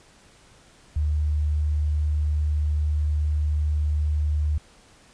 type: tone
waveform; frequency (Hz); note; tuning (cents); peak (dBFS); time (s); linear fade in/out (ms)
sine; 75.2; D2; +42; -20; 0.96-4.58; 5
effects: pink hiss -54 dBFS RMS until 5.13 s + resampled to 22050 Hz